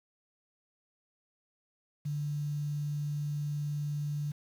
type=tone with quantisation; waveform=sine; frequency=146.83 Hz; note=D3; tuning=in tune; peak=-31 dBFS; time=2.05-4.32 s; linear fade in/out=10 ms; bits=9; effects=none